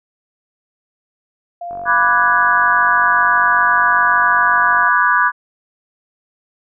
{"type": "tone with pitch glide", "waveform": "sine", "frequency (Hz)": [695, 705.1], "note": ["F5", "F5"], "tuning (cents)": [-9, 16], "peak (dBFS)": -24, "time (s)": [1.61, 4.89], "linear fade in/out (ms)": 5, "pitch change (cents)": 25, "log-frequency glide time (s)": [1.96, 2.13]}
{"type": "click train", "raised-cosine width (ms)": 1, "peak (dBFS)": -23, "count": 149, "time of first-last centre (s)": [1.71, 4.832], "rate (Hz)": 47.4}
{"type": "chord", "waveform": "sine", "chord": "G# half-diminished seventh", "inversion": "first", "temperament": "equal", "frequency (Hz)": [987.8, 1174.7, 1480, 1661.2], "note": ["B5", "D6", "F#6", "G#6"], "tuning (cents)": [0, 0, 0, 0], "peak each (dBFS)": -16, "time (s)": [1.85, 5.32], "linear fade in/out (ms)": 50}
{"effects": []}